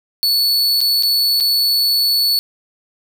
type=tone with dropouts; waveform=45% pulse; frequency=4435 Hz; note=C#8; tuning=in tune; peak=-12 dBFS; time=0.23-2.39 s; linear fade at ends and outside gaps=0 ms; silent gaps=0.806-0.813 / 1.025-1.033 / 1.401-1.407 s; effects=none